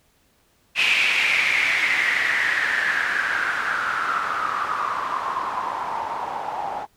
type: noise with low-pass filter sweep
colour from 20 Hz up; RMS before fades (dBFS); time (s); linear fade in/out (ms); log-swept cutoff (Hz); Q
blue; -23; 0.75-6.87; 50; 2600 to 790; 6.6
effects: pink hiss -62 dBFS RMS until 6.96 s